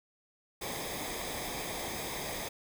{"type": "noise with comb filter", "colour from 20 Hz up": "pink", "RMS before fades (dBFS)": -38, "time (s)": [0.61, 2.49], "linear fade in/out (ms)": 10, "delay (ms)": 0.7, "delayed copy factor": -0.65, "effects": []}